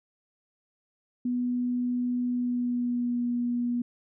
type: tone with pitch glide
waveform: sine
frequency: 246.1 to 241.5 Hz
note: B3 to B3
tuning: -6 to -39 cents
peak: -25 dBFS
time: 1.25-3.82 s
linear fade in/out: 5 ms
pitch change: -33 cents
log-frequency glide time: 2.27-3.24 s
effects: none